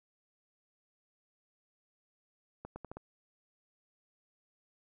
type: accelerating click train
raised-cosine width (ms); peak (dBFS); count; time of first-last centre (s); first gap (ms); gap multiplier
1; -29; 5; 2.65-2.97; 110; 0.79
effects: none